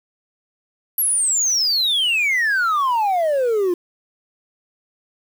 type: exponential sweep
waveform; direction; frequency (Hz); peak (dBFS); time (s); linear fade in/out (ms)
sine; down; 11840 to 341.8; -13; 0.98-3.74; 5
effects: tanh soft clip ceiling -15 dBFS + 7-bit